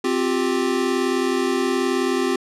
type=chord; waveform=square; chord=C suspended fourth; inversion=none; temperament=equal with one note detuned; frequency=261.6 / 353.1 / 392 Hz; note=C4 / F4 / G4; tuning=0 / +19 / 0 cents; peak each=-24 dBFS; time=0.04-2.36 s; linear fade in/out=5 ms; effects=low-pass 9000 Hz 12 dB/octave